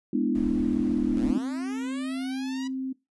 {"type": "chord", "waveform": "sine", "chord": "E dominant seventh", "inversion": "first", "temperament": "equal", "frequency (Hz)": [207.7, 246.9, 293.7, 329.6], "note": ["G#3", "B3", "D4", "E4"], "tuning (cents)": [0, 0, 0, 0], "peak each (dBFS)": [-29, -26, -27, -30], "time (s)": [0.13, 1.38], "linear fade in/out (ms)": 5}
{"type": "noise", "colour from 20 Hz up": "brown", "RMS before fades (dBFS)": -38, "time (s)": [0.35, 1.31], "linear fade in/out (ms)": 2}
{"type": "linear sweep", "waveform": "10% pulse", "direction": "up", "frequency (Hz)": [82.5, 985], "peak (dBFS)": -31, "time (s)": [1.16, 2.68], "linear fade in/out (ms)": 10}
{"type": "tone", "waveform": "sine", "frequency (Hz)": 262.8, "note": "C4", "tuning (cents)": 8, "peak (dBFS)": -28, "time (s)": [1.21, 2.93], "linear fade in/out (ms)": 10}
{"effects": ["noise-tail reverb RT60 0.2 s tail -19 dB re dry", "resampled to 24000 Hz"]}